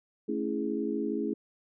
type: chord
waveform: sine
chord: A major seventh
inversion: none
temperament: equal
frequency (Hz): 220 / 277.2 / 329.6 / 415.3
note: A3 / C#4 / E4 / G#4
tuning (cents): 0 / 0 / 0 / 0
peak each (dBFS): -34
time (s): 0.28-1.34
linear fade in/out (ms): 10
effects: none